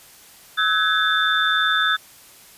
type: tone cluster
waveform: sine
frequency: 1296 / 1508 / 1671 / 3554 Hz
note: E6 / F#6 / G#6 / A7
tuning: -30 / +32 / +10 / +17 cents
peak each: -22 dBFS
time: 0.57-1.97 s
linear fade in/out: 20 ms
effects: white hiss -47 dBFS RMS until 2.57 s + resampled to 32000 Hz